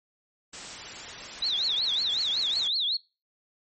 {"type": "noise", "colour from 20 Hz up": "white", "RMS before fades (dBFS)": -39, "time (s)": [0.53, 2.68], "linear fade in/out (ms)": 5}
{"type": "tone with vibrato", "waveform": "sine", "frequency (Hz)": 3794, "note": "A#7", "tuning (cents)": 30, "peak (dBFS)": -24, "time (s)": [1.42, 2.97], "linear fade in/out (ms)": 5, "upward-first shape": "triangle", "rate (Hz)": 5.4, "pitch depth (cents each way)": 270}
{"effects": ["noise-tail reverb RT60 0.3 s tail -24 dB re dry", "MP3 32 kbps"]}